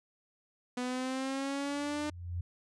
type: linear sweep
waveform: sawtooth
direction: up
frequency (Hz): 246.9 to 300.2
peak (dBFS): -29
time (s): 0.77-2.1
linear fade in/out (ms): 5
type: tone with exponential growth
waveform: sine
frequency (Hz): 87.31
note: F2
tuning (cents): 0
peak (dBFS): -31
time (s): 1.62-2.41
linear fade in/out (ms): 5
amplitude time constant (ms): 170
effects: resampled to 22050 Hz